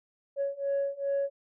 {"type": "beating tone pair", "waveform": "sine", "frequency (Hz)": [556, 558.5], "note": ["C#5", "C#5"], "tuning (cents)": [5, 13], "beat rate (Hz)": 2.5, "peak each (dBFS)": [-30, -29], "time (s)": [0.36, 1.3], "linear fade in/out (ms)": 50, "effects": ["tanh soft clip ceiling -23 dBFS"]}